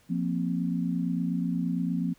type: chord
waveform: sine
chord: F suspended fourth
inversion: none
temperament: equal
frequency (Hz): 174.61 / 233.1 / 261.6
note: F3 / Bb3 / C4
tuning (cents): 0 / 0 / 0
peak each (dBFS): -28 / -32 / -31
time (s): 0.09-2.14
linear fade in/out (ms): 20
effects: pink hiss -62 dBFS RMS until 2.18 s